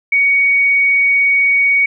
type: tone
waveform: sine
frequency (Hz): 2241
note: C#7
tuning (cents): +18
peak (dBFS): -9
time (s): 0.12-1.86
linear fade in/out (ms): 5
effects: none